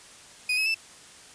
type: tone with pitch steps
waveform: 35% pulse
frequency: 2489 / 2566 / 2646 Hz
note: D#7 / E7 / E7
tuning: 0 / -47 / +6 cents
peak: -21 dBFS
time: 0.49-0.745 s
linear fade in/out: 5 ms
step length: 85 ms
effects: white hiss -49 dBFS RMS until 1.34 s + resampled to 22050 Hz